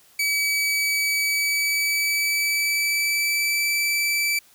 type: tone with pitch glide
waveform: sawtooth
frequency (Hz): 2284 to 2320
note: D7 to D7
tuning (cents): -49 to -22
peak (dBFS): -17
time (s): 0.19-4.39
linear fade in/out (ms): 5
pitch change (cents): +27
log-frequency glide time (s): 1.24-3.68
effects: white hiss -55 dBFS RMS until 4.54 s